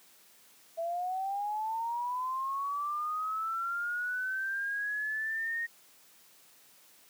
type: linear sweep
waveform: sine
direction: up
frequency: 657 to 1864.7 Hz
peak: -31 dBFS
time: 0.77-5.67 s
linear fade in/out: 20 ms
effects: white hiss -60 dBFS RMS until 7.09 s + high-pass 150 Hz 12 dB/octave